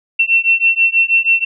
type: beating tone pair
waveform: sine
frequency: 2701 / 2707.2 Hz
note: E7 / E7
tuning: +42 / +45 cents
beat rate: 6.2 Hz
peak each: -13 dBFS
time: 0.19-1.45 s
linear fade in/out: 10 ms
effects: none